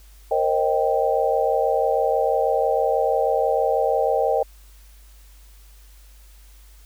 sine chord, C minor seventh, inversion third, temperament equal with one note detuned, 466.2 / 532.4 / 622.3 / 784 Hz, Bb4 / C5 / Eb5 / G5, 0 / +30 / 0 / 0 cents, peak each -23 dBFS, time 0.31-4.43 s, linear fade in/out 5 ms, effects added 50 Hz sine -45 dBFS peak until 6.85 s + white hiss -55 dBFS RMS until 6.85 s

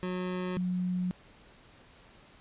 25% pulse / sine tone pair in turn, 182.3 / 181.15 Hz, F#3 / F#3, -25 / -36 cents, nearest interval unison, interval 11 cents, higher first, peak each -28 / -28 dBFS, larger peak neither, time 0.03-0.57 / 0.57-1.11 s, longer neither, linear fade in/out 0 ms, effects pink hiss -57 dBFS RMS until 2.4 s + resampled to 8000 Hz

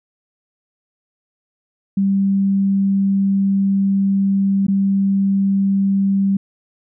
sine tone with dropouts, 196 Hz, G3, in tune, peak -13 dBFS, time 1.97-6.37 s, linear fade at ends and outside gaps 5 ms, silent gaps 4.668-4.682 s, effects none

